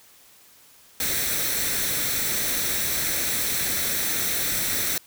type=noise with comb filter; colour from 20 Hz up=white; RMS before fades=-25 dBFS; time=1-4.98 s; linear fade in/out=2 ms; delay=0.51 ms; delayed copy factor=+0.55; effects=white hiss -53 dBFS RMS until 5.06 s